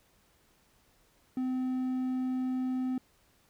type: tone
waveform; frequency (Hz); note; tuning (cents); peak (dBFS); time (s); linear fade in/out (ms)
triangle; 256.5; C4; -34; -27; 1.37-2.98; 2
effects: pink hiss -67 dBFS RMS until 3.49 s